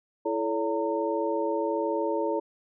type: tone cluster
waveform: sine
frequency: 331.9 / 433.2 / 566 / 916 Hz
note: E4 / A4 / C#5 / A#5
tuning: +12 / -27 / +36 / -31 cents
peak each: -30 / -30 / -30 / -32 dBFS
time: 0.25-2.4 s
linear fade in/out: 10 ms
effects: none